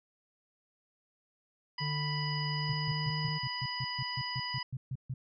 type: harmonic tone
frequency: 987.8 Hz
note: B5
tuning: in tune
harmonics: 1 / 2 / 3 / 5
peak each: -40 / -41 / -43 / -38 dBFS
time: 1.78-4.63 s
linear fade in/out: 5 ms
type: tone with pitch glide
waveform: triangle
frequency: 148.9 to 153 Hz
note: D3 to D#3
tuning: +24 to -29 cents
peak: -31 dBFS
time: 1.8-3.39 s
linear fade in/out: 20 ms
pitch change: +47 cents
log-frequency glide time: 2.5-3.19 s
type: tone bursts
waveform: sine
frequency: 130 Hz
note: C3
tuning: 11 cents flat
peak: -33 dBFS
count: 14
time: 2.69-5.14 s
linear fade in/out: 5 ms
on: 45 ms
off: 140 ms
effects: none